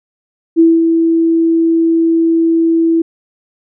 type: tone with ADSR envelope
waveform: sine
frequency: 329.6 Hz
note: E4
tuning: in tune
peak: -3 dBFS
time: 0.56-3.02 s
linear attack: 35 ms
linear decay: 210 ms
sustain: -5 dB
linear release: 6 ms
effects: none